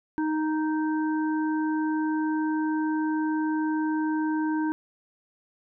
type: harmonic tone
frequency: 311.1 Hz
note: D#4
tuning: in tune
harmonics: 1 / 3 / 5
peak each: -24 / -33 / -37 dBFS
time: 0.18-4.72 s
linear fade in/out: 0 ms
effects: none